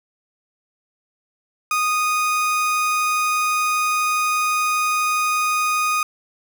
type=tone; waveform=30% pulse; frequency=1239 Hz; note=D#6; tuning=8 cents flat; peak=-15 dBFS; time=1.71-6.03 s; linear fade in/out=2 ms; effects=none